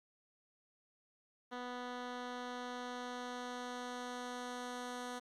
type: tone with low-pass filter sweep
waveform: 10% pulse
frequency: 246.9 Hz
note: B3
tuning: in tune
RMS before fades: -44 dBFS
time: 1.51-5.2 s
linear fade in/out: 20 ms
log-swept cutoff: 3500 to 9300 Hz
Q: 0.82
effects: 12-bit